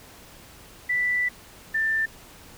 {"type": "tone pair in turn", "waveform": "sine", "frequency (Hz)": [1975.5, 1780.3], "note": ["B6", "A6"], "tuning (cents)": [0, 20], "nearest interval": "major second", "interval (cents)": 180, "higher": "first", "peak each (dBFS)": -21, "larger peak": "neither", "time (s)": [[0.89, 1.29], [1.74, 2.06]], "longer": "first", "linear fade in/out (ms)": 10, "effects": ["pink hiss -48 dBFS RMS until 2.57 s"]}